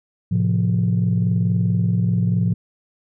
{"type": "chord", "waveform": "sine", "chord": "F major", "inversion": "first", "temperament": "equal", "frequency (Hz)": [110, 130.81, 174.61], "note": ["A2", "C3", "F3"], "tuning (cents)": [0, 0, 0], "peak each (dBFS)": [-18, -23, -18], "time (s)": [0.31, 2.54], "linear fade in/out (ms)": 10, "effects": ["tanh soft clip ceiling -10 dBFS"]}